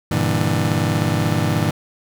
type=chord; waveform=30% pulse; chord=E half-diminished seventh; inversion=first; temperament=just; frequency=98.89 / 118.67 / 148.33 / 164.81 Hz; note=G2 / Bb2 / D3 / E3; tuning=+16 / +31 / +18 / 0 cents; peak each=-20 dBFS; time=0.11-1.71 s; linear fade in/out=5 ms; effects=none